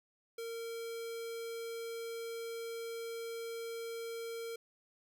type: tone with notch filter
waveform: square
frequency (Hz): 460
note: A#4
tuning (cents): -23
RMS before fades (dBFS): -42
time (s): 0.38-4.56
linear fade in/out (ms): 5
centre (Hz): 980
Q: 1
effects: none